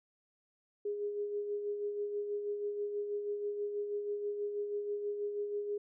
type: tone with tremolo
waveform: sine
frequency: 411.8 Hz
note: G#4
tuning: 15 cents flat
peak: -32 dBFS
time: 0.85-5.78 s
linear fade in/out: 5 ms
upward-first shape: sine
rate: 6.2 Hz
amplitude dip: 45%
effects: none